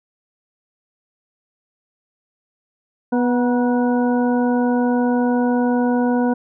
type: harmonic tone with a mistuned harmonic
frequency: 245.4 Hz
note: B3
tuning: 11 cents flat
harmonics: 1 / 2 / 3 / 4 / 6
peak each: -16 / -22 / -26 / -28 / -32 dBFS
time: 3.12-6.34 s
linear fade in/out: 10 ms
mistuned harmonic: 4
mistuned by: -40 cents
effects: none